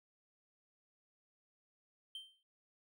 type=tone with exponential decay; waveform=triangle; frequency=3129 Hz; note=G7; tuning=4 cents flat; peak=-40 dBFS; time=2.15-2.43 s; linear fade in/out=2 ms; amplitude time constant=59 ms; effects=none